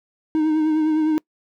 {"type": "tone with vibrato", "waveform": "triangle", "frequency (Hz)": 311.1, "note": "D#4", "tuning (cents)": 0, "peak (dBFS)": -14, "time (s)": [0.35, 1.18], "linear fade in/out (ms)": 0, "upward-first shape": "triangle", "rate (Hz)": 9.8, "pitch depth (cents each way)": 39, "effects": ["noise-tail reverb RT60 0.1 s tail -25 dB re dry"]}